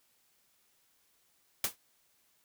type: noise with exponential decay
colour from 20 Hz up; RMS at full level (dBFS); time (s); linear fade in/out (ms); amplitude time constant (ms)
white; -26; 1.64-1.76; 2; 24
effects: white hiss -71 dBFS RMS until 2.44 s